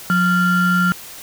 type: ring-modulated tone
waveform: triangle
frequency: 784 Hz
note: G5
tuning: in tune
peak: -8 dBFS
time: 0.1-0.92 s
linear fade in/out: 0 ms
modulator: 604 Hz
effects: white hiss -36 dBFS RMS until 1.22 s